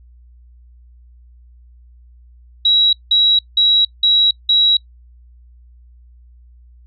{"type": "tone bursts", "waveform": "sine", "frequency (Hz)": 3874, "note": "B7", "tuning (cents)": -34, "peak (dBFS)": -9, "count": 5, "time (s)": [2.65, 4.77], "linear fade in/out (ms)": 5, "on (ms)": 280, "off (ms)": 180, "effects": ["noise-tail reverb RT60 0.1 s tail -23 dB re dry", "added 60 Hz sine -42 dBFS peak until 6.86 s"]}